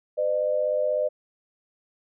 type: tone pair together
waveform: sine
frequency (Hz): 508.7 / 605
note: C5 / D#5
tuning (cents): -49 / -49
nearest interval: minor third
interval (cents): 300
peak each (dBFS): -26 / -23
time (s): 0.17-1.09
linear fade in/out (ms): 20
effects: none